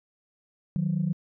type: tone pair together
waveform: sine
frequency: 155.8 / 184.26 Hz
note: D#3 / F#3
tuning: +3 / -7 cents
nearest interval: minor third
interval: 290 cents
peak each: -26 dBFS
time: 0.76-1.13 s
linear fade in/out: 0 ms
effects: tanh soft clip ceiling -17 dBFS